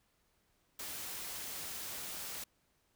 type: noise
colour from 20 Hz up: white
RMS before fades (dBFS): -43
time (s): 0.79-2.44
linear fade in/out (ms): 5
effects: pink hiss -75 dBFS RMS until 2.95 s